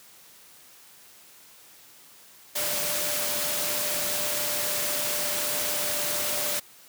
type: tone in noise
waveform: sine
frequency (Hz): 593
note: D5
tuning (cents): +17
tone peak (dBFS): -36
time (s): 2.55-6.6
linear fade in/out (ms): 10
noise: white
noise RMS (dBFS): -28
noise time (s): 2.55-6.6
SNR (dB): -11
effects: white hiss -52 dBFS RMS until 6.88 s + high-pass 100 Hz 12 dB/octave